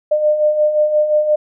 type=beating tone pair; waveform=sine; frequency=600 / 605.7 Hz; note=D5 / D#5; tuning=+37 / -47 cents; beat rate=5.7 Hz; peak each=-20 / -12 dBFS; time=0.11-1.36 s; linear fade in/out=10 ms; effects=none